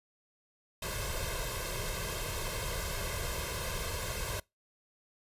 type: noise with comb filter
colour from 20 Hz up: pink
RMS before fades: -36 dBFS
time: 0.82-4.4 s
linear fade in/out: 5 ms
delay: 1.9 ms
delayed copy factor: +0.85
effects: noise-tail reverb RT60 0.2 s tail -24 dB re dry + resampled to 32000 Hz